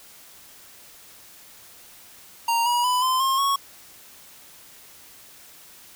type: tone with pitch steps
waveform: square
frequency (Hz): 930 / 962.8 / 996.7 / 1031.9 / 1068.3 / 1106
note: A#5 / B5 / B5 / C6 / C6 / C#6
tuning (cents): -4 / -44 / +16 / -24 / +36 / -4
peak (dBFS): -20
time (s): 2.48-3.56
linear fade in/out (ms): 5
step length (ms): 180
effects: white hiss -48 dBFS RMS until 5.95 s